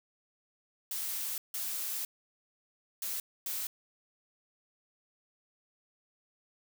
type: noise bursts at uneven times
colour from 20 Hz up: blue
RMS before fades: -36 dBFS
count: 4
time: 0.91-1.38 / 1.54-2.05 / 3.02-3.2 / 3.46-3.67 s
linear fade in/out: 2 ms
effects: none